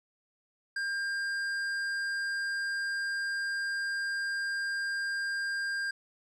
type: tone with tanh clipping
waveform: triangle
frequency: 1600 Hz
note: G6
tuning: 35 cents sharp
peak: -32 dBFS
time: 0.76-5.91 s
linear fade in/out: 5 ms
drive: 14 dB
effects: none